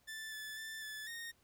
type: tone with pitch steps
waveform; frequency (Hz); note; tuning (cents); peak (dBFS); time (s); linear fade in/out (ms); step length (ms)
sawtooth; 1762 / 1738 / 1769 / 1735 / 1852; A6 / A6 / A6 / A6 / A#6; +2 / -22 / +9 / -25 / -12; -40; 0.07-1.32; 20; 250
effects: pink hiss -72 dBFS RMS until 1.43 s